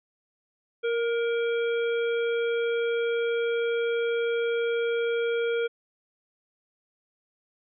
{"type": "harmonic tone with a mistuned harmonic", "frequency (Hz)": 466.2, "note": "A#4", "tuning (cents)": 0, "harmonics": [1, 3, 5, 7], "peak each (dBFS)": [-24, -34, -38, -41], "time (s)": [0.83, 5.68], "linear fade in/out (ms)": 20, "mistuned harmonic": 3, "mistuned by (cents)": 23, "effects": []}